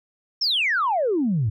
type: exponential sweep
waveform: sine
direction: down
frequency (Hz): 5588 to 98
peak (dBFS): -18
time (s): 0.41-1.5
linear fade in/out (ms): 10
effects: tanh soft clip ceiling -14 dBFS